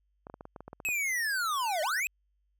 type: clicks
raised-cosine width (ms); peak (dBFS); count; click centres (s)
1; -29; 11; 0.269 / 0.299 / 0.341 / 0.409 / 0.454 / 0.562 / 0.606 / 0.68 / 0.731 / 0.802 / 0.888
type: linear two-way sweep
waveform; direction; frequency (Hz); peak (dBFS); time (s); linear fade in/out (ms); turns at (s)
square; down then up; 2600 to 587.3 to 2600; -29; 0.85-2.07; 0; 1.82
type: tone with exponential growth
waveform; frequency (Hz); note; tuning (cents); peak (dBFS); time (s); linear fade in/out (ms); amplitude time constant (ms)
sine; 1500; F#6; +23; -35; 1.17-2; 2; 180
effects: added 50 Hz sine -70 dBFS peak until 2.59 s